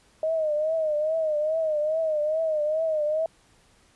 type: tone with vibrato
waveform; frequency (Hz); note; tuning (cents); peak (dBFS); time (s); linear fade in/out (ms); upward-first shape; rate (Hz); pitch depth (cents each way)
sine; 622.3; D#5; 0; -22; 0.23-3.26; 2; triangle; 2.4; 91
effects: pink hiss -60 dBFS RMS until 3.95 s + resampled to 24000 Hz